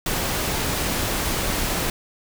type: noise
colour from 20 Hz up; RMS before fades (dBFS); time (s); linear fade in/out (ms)
pink; -24; 0.06-1.9; 2
effects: none